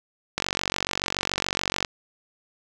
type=click train; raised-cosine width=0.2 ms; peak=-6 dBFS; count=70; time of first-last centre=0.38-1.848 s; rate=47 Hz; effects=none